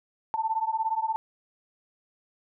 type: beating tone pair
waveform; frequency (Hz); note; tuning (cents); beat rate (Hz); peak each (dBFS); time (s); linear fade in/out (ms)
sine; 880 / 897; A5 / A5; 0 / +33; 17; -28; 0.34-1.16; 0
effects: none